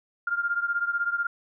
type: beating tone pair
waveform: sine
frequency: 1396.9 / 1412.9 Hz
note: F6 / F6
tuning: 0 / +20 cents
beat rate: 16 Hz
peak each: -26 / -29 dBFS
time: 0.27-1.27 s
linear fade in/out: 5 ms
effects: none